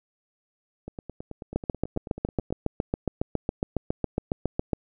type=two click trains; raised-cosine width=2 ms; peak=-23 / -11 dBFS; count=16 / 24; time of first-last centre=0.88-2.505 / 1.56-4.732 s; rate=9.23 / 7.25 Hz; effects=none